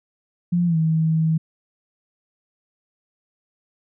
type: tone with pitch glide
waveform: sine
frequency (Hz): 174.61 to 160.12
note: F3 to D#3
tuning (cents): 0 to +50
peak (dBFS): -16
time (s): 0.52-1.38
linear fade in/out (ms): 10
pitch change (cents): -150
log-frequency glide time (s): 0.66-0.77
effects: none